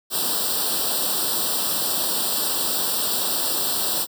white noise with comb filter, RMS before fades -23 dBFS, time 0.1-4.07 s, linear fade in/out 50 ms, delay 0.23 ms, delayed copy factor +0.95, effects high-pass 200 Hz 12 dB/octave

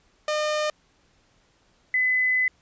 sawtooth / sine tone pair in turn, 607 / 2014 Hz, D#5 / B6, -43 / +33 cents, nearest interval octave + major sixth, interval 2076 cents, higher second, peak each -19 dBFS, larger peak neither, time 0.28-0.7 / 1.94-2.48 s, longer second, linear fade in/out 2 ms, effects pink hiss -63 dBFS RMS until 2.61 s + resampled to 16000 Hz

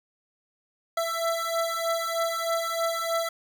25% pulse beating tone pair, 664 / 667.2 Hz, E5 / E5, +12 / +21 cents, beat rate 3.2 Hz, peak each -25 dBFS, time 0.97-3.29 s, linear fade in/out 5 ms, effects none

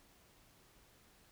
silence, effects pink hiss -66 dBFS RMS until 1.31 s

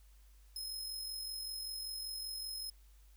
sawtooth tone with amplitude modulation, 5140 Hz, E8, 45 cents flat, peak -36 dBFS, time 0.56-2.7 s, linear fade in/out 2 ms, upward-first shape sine, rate 45.2 Hz, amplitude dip 40%, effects added 50 Hz sine -58 dBFS peak until 3.16 s + white hiss -71 dBFS RMS until 3.16 s

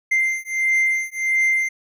triangle beating tone pair, 2088 / 2089.5 Hz, C7 / C7, -4 / -3 cents, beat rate 1.5 Hz, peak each -19 dBFS, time 0.11-1.69 s, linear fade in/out 10 ms, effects none

